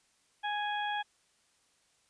harmonic tone, 830.6 Hz, G#5, in tune, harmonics 1 / 2 / 3 / 4, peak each -33 / -37 / -45 / -41 dBFS, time 0.43-1.03 s, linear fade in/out 20 ms, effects white hiss -70 dBFS RMS until 2.09 s + resampled to 22050 Hz

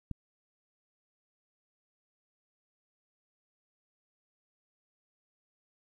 click, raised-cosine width 5 ms, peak -24 dBFS, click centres 0.113 s, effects 11-bit

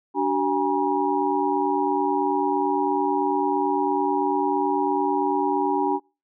sine tone cluster, 291.9 / 380.9 / 820 / 957 Hz, D4 / G4 / G#5 / A#5, -10 / -50 / -22 / +45 cents, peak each -25 dBFS, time 0.14-6 s, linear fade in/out 50 ms, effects noise-tail reverb RT60 0.3 s tail -25 dB re dry

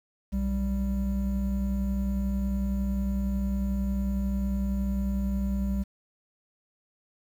triangle tone pair together, 61.74 / 196.25 Hz, B1 / G3, 0 / +2 cents, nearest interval octave + minor sixth, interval 2002 cents, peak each -26 dBFS, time 0.32-5.84 s, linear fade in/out 20 ms, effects 9-bit

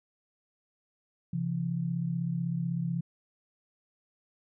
sine tone pair together, 134.27 / 170.3 Hz, C3 / F3, +45 / -43 cents, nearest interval major third, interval 412 cents, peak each -33 / -30 dBFS, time 1.33-3.01 s, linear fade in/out 5 ms, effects none

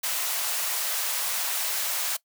white high-pass noise, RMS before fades -28 dBFS, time 0.03-2.17 s, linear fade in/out 10 ms, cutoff 570 Hz, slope 24 dB/octave, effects noise-tail reverb RT60 0.1 s tail -20 dB re dry

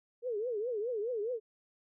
sine tone with vibrato, 454 Hz, A#4, 46 cents flat, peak -32 dBFS, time 0.22-1.4 s, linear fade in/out 50 ms, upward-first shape triangle, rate 4.8 Hz, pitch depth 230 cents each way, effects none

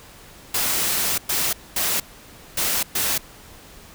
white noise bursts at uneven times, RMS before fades -22 dBFS, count 5, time 0.54-1.18 / 1.29-1.53 / 1.76-2 / 2.57-2.83 / 2.95-3.18 s, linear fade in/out 5 ms, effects pink hiss -45 dBFS RMS until 3.94 s

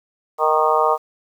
harmonic tone with a mistuned harmonic, 155.56 Hz, D#3, in tune, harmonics 3 / 4 / 5 / 6 / 7 / 8, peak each -21 / -21 / -21 / -21 / -21 / -21 dBFS, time 0.38-0.98 s, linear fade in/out 50 ms, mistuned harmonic 8, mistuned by -27 cents, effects 8-bit

